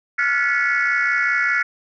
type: tone cluster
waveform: sine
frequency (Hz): 1386 / 1451 / 1721 / 1956 / 2207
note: F6 / F#6 / A6 / B6 / C#7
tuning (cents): -14 / -34 / -39 / -17 / -8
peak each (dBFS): -22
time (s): 0.18-1.63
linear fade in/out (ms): 10
effects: tanh soft clip ceiling -10 dBFS